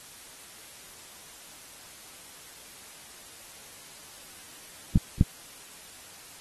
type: clicks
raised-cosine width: 5 ms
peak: -6 dBFS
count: 2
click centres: 4.958 / 5.211 s
effects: white hiss -48 dBFS RMS until 6.4 s + AAC 32 kbps